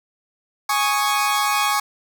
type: chord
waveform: sawtooth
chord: Ab suspended fourth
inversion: none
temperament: equal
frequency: 830.6 / 1108.7 / 1244.5 Hz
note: Ab5 / Db6 / Eb6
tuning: 0 / 0 / 0 cents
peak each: -18 / -17 / -22 dBFS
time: 0.69-1.8 s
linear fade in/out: 5 ms
effects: none